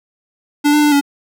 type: tone with pitch steps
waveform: square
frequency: 292.4 / 297.8 / 295.5 / 283.9 Hz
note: D4 / D4 / D4 / C#4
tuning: -7 / +24 / +11 / +41 cents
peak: -10 dBFS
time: 0.64-1.012 s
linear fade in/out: 20 ms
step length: 93 ms
effects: none